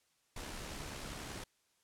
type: noise with amplitude modulation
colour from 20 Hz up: pink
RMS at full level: -43 dBFS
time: 0.36-1.44 s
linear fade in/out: 5 ms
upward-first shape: sine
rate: 70.2 Hz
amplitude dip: 35%
effects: white hiss -75 dBFS RMS until 1.83 s + low-pass 10000 Hz 12 dB/octave